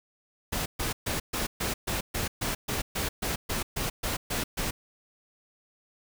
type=noise bursts; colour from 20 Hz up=pink; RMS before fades=-30 dBFS; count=16; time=0.52-4.71 s; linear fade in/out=10 ms; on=140 ms; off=130 ms; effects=none